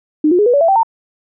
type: tone with pitch steps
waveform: sine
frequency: 304.9 / 356.4 / 416.5 / 486.8 / 569 / 665 / 777.2 / 908.4 Hz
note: D#4 / F4 / G#4 / B4 / C#5 / E5 / G5 / A#5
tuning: -35 / +35 / +5 / -25 / +45 / +15 / -15 / -45 cents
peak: -8 dBFS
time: 0.24-0.832 s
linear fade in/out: 5 ms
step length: 74 ms
effects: none